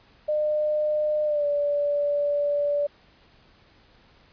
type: tone with pitch glide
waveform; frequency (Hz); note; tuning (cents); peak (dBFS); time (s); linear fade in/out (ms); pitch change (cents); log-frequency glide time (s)
sine; 605 to 579.7; D#5 to D5; -49 to -23; -21; 0.28-2.87; 10; -74; 1.25-1.46
effects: pink hiss -57 dBFS RMS until 4.32 s + resampled to 11025 Hz